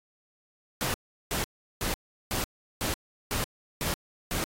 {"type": "noise bursts", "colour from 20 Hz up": "pink", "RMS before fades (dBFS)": -30, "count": 8, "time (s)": [0.81, 4.44], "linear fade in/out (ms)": 0, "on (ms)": 130, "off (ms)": 370, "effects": ["AAC 48 kbps"]}